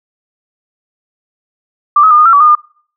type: tone with pitch steps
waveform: sine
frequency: 1178 / 1276 / 1208 / 1228 / 1349 / 1146 / 1222 / 1208 Hz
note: D6 / D#6 / D6 / D#6 / E6 / D6 / D#6 / D6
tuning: +5 / +43 / +48 / -23 / +40 / -43 / -32 / +48 cents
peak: -3 dBFS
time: 1.96-2.552 s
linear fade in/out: 5 ms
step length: 74 ms
effects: noise-tail reverb RT60 0.5 s tail -25 dB re dry